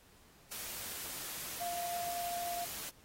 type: tone in noise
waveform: sine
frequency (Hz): 698.5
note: F5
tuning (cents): 0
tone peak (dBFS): -37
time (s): 1.6-2.65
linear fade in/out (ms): 10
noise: white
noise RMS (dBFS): -43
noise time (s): 0.51-2.9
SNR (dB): +3
effects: pink hiss -63 dBFS RMS until 3.04 s + AAC 48 kbps